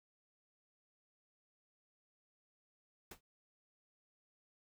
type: noise with exponential decay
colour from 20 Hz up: pink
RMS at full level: -45 dBFS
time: 3.11-3.21 s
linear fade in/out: 5 ms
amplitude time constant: 21 ms
effects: none